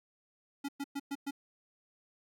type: tone bursts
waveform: square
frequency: 280.3 Hz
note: C#4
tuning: 19 cents sharp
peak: -35 dBFS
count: 5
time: 0.64-1.31 s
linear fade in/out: 10 ms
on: 46 ms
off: 110 ms
effects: AAC 64 kbps